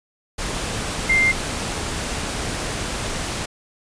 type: tone in noise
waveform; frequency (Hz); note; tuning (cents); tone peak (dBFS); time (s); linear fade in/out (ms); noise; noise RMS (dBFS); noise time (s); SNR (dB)
sine; 2098; C7; +4; -14; 1.09-1.32; 10; pink; -26; 0.38-3.46; +9
effects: resampled to 22050 Hz